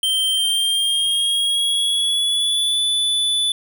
square tone with pitch glide, 3136 to 3480 Hz, G7 to A7, 0 to -20 cents, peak -17 dBFS, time 0.03-3.52 s, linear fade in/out 2 ms, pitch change +180 cents, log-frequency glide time 0.3-2.8 s, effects none

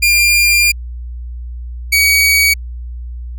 sawtooth tone pair in turn, 2399 / 2259 Hz, D7 / C#7, +36 / +32 cents, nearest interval minor second, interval 104 cents, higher first, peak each -5 dBFS, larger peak neither, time 0.02-0.72 / 1.92-2.54 s, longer first, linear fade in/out 10 ms, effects added 60 Hz sine -23 dBFS peak until 3.38 s

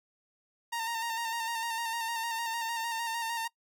sawtooth tone with vibrato, 919 Hz, A#5, 25 cents flat, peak -28 dBFS, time 0.72-3.48 s, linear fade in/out 10 ms, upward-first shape square, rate 6.6 Hz, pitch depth 29 cents each way, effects noise-tail reverb RT60 0.1 s tail -23 dB re dry

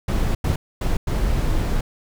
brown noise bursts at uneven times, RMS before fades -20 dBFS, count 4, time 0.08-0.35 / 0.44-0.56 / 0.81-0.97 / 1.07-1.81 s, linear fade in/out 5 ms, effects none

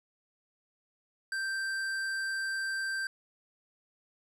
triangle tone with hard clipping, 1568 Hz, G6, in tune, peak -33 dBFS, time 1.32-3.07 s, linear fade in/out 2 ms, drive 15 dB, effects none

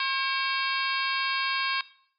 harmonic tone with a mistuned harmonic, 537 Hz, C5, 45 cents sharp, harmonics 2 / 3 / 4 / 5 / 6 / 7 / 8 / 9, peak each -30 / -32 / -33 / -34 / -35 / -35 / -36 / -37 dBFS, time 0-1.81 s, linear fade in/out 2 ms, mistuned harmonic 4, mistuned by +89 cents, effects noise-tail reverb RT60 0.6 s tail -18 dB re dry + MP3 64 kbps

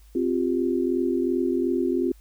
sine chord, C suspended fourth, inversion none, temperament equal, 261.6 / 349.2 / 392 Hz, C4 / F4 / G4, 0 / 0 / 0 cents, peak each -25 / -24 / -28 dBFS, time 0.15-2.12 s, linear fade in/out 5 ms, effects added 52 Hz sine -48 dBFS peak until 2.2 s + white hiss -61 dBFS RMS until 2.2 s

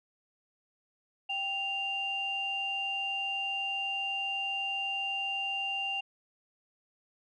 sine tone pair together, 784 / 2788 Hz, G5 / F7, 0 / -4 cents, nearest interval octave + minor seventh, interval 2196 cents, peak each -37 / -31 dBFS, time 1.29-6.01 s, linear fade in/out 10 ms, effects tanh soft clip ceiling -23 dBFS

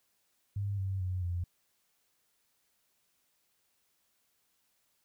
sine tone with pitch steps, 100.5 / 96.07 / 91.84 / 87.79 Hz, G2 / G2 / F#2 / F2, +44 / -34 / -12 / +10 cents, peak -31 dBFS, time 0.56-1.44 s, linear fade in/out 5 ms, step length 220 ms, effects white hiss -75 dBFS RMS until 5.04 s

